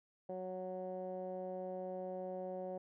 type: tone with low-pass filter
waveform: 15% pulse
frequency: 184.7 Hz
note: F#3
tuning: 3 cents flat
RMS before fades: -43 dBFS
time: 0.29-2.78 s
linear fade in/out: 5 ms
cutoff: 630 Hz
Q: 4
effects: none